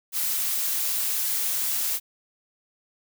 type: noise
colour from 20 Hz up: blue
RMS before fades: -26 dBFS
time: 0.12-2 s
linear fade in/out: 50 ms
effects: none